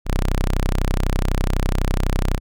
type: tone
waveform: sawtooth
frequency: 32 Hz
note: C1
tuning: 38 cents flat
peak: -13 dBFS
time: 0.05-2.4 s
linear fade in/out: 50 ms
effects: none